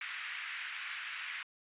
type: band-pass noise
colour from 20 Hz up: white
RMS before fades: -42 dBFS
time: 0.01-1.43 s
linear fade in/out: 2 ms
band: 1500 to 2600 Hz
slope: 24 dB/octave
effects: resampled to 8000 Hz

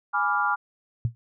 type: chord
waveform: sine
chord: G# diminished seventh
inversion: none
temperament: equal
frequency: 830.6 / 987.8 / 1174.7 / 1396.9 Hz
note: G#5 / B5 / D6 / F6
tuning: 0 / 0 / 0 / 0 cents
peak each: -27 / -29 / -27 / -25 dBFS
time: 0.13-0.56 s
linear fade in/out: 20 ms
type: tone with exponential decay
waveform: sine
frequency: 116.54 Hz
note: A#2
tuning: in tune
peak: -17 dBFS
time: 1.05-1.15 s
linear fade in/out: 0 ms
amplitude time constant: 21 ms
effects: none

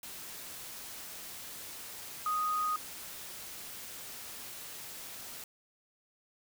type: tone in noise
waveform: sine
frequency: 1244.5 Hz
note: D#6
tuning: in tune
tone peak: -29 dBFS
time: 2.26-2.76 s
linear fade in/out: 2 ms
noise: white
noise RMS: -45 dBFS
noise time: 0.03-5.44 s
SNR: +13 dB
effects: none

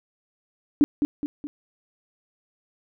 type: tone with echo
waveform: sine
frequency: 291 Hz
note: D4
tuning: 16 cents flat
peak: -12 dBFS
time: 0.81-0.84 s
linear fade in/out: 0 ms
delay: 210 ms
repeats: 3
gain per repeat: -6 dB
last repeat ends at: 1.47 s
effects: none

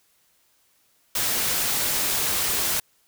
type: noise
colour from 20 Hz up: white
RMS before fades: -24 dBFS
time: 1.15-2.8 s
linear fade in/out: 5 ms
effects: white hiss -64 dBFS RMS until 3.07 s

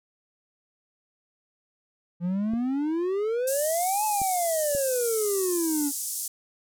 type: exponential two-way sweep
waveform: triangle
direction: up then down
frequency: 169.5 to 869 to 278.6 Hz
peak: -22 dBFS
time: 2.2-5.92 s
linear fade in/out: 50 ms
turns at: 4.05 s
type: clicks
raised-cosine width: 3 ms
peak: -24 dBFS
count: 3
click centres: 2.536 / 4.217 / 4.75 s
type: band-pass noise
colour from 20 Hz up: pink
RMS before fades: -32 dBFS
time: 3.47-6.28 s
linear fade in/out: 5 ms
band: 6700 to 13000 Hz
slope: 24 dB/octave
effects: none

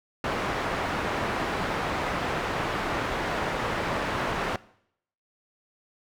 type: low-pass noise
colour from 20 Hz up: white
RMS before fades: -29 dBFS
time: 0.24-4.56 s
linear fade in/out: 2 ms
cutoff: 1400 Hz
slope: 12 dB/octave
effects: noise-tail reverb RT60 0.7 s tail -20 dB re dry

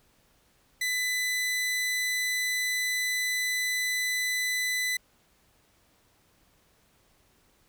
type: tone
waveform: sawtooth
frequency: 2000 Hz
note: B6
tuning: 21 cents sharp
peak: -23 dBFS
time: 0.81-4.97 s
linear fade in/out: 5 ms
effects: pink hiss -65 dBFS RMS until 7.68 s

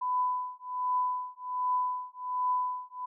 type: tone with tremolo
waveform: sine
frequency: 1000 Hz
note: B5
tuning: 21 cents sharp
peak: -24 dBFS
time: 0.01-3.06 s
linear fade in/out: 10 ms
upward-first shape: triangle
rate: 1.3 Hz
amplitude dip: 100%
effects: none

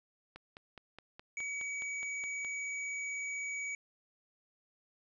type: click train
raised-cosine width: 0.3 ms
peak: -32 dBFS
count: 11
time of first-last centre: 0.36-2.448 s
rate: 4.79 Hz
type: tone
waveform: square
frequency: 2269 Hz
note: C#7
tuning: 40 cents sharp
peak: -37 dBFS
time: 1.37-3.75 s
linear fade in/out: 2 ms
effects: resampled to 22050 Hz

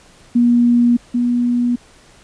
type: tone pair in turn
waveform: sine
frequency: 239.6 / 242.2 Hz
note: A#3 / B3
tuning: +48 / -34 cents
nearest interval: unison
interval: 18 cents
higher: second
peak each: -9 / -13 dBFS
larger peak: first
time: 0.35-0.97 / 1.14-1.76 s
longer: neither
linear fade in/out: 10 ms
effects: pink hiss -47 dBFS RMS until 2.23 s + resampled to 22050 Hz

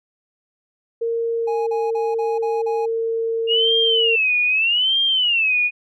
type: tone with pitch glide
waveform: sine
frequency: 461.5 to 454.9 Hz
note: A#4 to A#4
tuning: -17 to -42 cents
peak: -19 dBFS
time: 1.01-4.16 s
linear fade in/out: 10 ms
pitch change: -25 cents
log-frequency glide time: 1.34-1.8 s
type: tone bursts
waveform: triangle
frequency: 830.6 Hz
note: G#5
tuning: in tune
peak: -23 dBFS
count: 6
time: 1.47-2.86 s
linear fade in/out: 10 ms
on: 200 ms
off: 38 ms
type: tone with vibrato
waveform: sine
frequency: 2800 Hz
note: F7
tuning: 4 cents sharp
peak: -15 dBFS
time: 3.47-5.71 s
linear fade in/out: 50 ms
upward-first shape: sine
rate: 0.81 Hz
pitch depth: 230 cents each way
effects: none

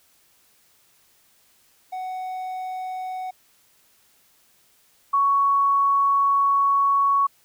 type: tone pair in turn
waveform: triangle / sine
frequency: 744 / 1114.7 Hz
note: F#5 / C#6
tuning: +9 / +9 cents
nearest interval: perfect fifth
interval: 700 cents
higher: second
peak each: -26 / -16 dBFS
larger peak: second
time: 1.92-3.31 / 5.13-7.27 s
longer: second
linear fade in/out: 10 ms
effects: white hiss -60 dBFS RMS until 7.44 s

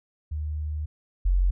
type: tone pair in turn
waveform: sine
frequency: 76 / 45.19 Hz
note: D#2 / F#1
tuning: -40 / -40 cents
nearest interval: major sixth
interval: 900 cents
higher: first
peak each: -27 / -18 dBFS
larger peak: second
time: 0.31-0.86 / 1.25-1.51 s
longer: first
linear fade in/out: 10 ms
effects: none

